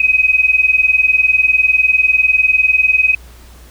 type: tone pair together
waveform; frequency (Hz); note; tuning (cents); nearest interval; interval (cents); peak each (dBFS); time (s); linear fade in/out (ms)
sine; 2516 / 2536; D#7 / D#7; +19 / +32; unison; 13; -12; 0-3.15; 5
effects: added 60 Hz sine -37 dBFS peak until 3.7 s + pink hiss -44 dBFS RMS until 3.7 s